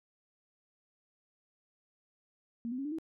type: tone with pitch steps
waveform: sine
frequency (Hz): 233.1 / 252.7 / 274 / 297.1 / 322.1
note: A#3 / B3 / C#4 / D4 / E4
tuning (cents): 0 / +40 / -20 / +20 / -40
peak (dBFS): -34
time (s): 2.65-2.985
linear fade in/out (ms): 0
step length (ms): 67
effects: none